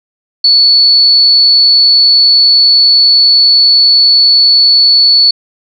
sine tone, 4435 Hz, C#8, in tune, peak -3 dBFS, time 0.44-5.31 s, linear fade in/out 5 ms, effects none

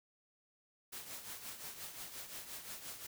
white noise with tremolo, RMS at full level -45 dBFS, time 0.92-3.07 s, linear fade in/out 10 ms, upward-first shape triangle, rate 5.7 Hz, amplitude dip 65%, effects none

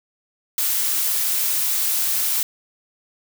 blue noise, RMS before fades -21 dBFS, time 0.58-2.43 s, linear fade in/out 2 ms, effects none

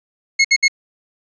sawtooth tone bursts, 2170 Hz, C#7, 37 cents flat, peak -6 dBFS, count 3, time 0.39-0.682 s, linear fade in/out 10 ms, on 56 ms, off 62 ms, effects resampled to 16000 Hz

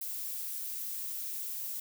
violet noise, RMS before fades -38 dBFS, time 0.01-1.8 s, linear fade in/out 5 ms, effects none

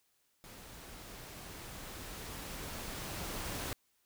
pink noise with level ramp, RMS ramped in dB -52 to -39 dBFS, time 0.44-3.73 s, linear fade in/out 0 ms, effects white hiss -75 dBFS RMS until 4.05 s

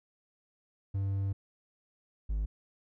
triangle tone pair in turn, 98 / 51.91 Hz, G2 / G#1, 0 / 0 cents, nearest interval major seventh, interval 1100 cents, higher first, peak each -27 dBFS, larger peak neither, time 0.94-1.33 / 2.29-2.46 s, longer first, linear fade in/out 10 ms, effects none

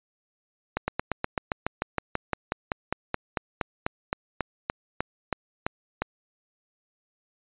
slowing click train, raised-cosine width 0.5 ms, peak -10 dBFS, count 26, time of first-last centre 0.77-6.02 s, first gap 110 ms, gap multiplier 1.05, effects resampled to 8000 Hz

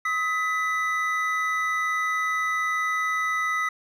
triangle tone pair together, 1270 / 1985.6 Hz, D#6 / B6, +35 / +9 cents, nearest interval minor sixth, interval 774 cents, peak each -24 dBFS, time 0.05-3.69 s, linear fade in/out 5 ms, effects none

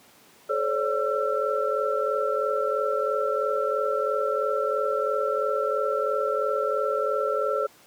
sine tone cluster, 428.9 / 532 / 575 / 1343 Hz, A4 / C5 / D5 / E6, -44 / +29 / -37 / +32 cents, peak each -28 dBFS, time 0.49-7.67 s, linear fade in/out 10 ms, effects pink hiss -54 dBFS RMS until 7.86 s + high-pass 200 Hz 12 dB/octave

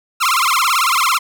sawtooth tone with vibrato, 1190 Hz, D6, 22 cents sharp, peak -9 dBFS, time 0.2-1.19 s, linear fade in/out 20 ms, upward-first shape sine, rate 18 Hz, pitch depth 270 cents each way, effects none

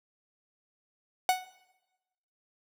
45% pulse tone with exponential decay, 740 Hz, F#5, in tune, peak -19 dBFS, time 1.29-1.47 s, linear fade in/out 1 ms, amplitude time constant 38 ms, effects noise-tail reverb RT60 1.0 s tail -18 dB re dry

